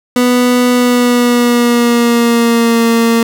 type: tone with pitch glide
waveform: 30% pulse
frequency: 246.9 to 230.4 Hz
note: B3 to A#3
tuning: 0 to -20 cents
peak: -5 dBFS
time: 0.16-3.23 s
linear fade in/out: 2 ms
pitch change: -120 cents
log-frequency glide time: 0.71-2.86 s
effects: none